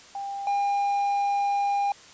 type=tone pair in turn; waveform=sine / triangle; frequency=796 / 805.2 Hz; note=G5 / G5; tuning=+26 / +46 cents; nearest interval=unison; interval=20 cents; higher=second; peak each=-30 / -20 dBFS; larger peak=second; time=0.15-0.47 / 0.47-1.92 s; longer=second; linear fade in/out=2 ms; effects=white hiss -49 dBFS RMS until 2.13 s + resampled to 16000 Hz